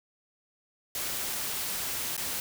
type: noise with dropouts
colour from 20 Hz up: white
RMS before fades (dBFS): -33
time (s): 0.95-2.4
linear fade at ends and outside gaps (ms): 1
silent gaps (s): 2.166-2.177
effects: none